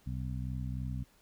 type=harmonic tone; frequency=63.3 Hz; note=B1; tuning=43 cents sharp; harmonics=1 / 2 / 3 / 4; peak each=-38 / -37 / -43 / -46 dBFS; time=0.06-1.04 s; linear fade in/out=10 ms; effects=pink hiss -66 dBFS RMS until 1.21 s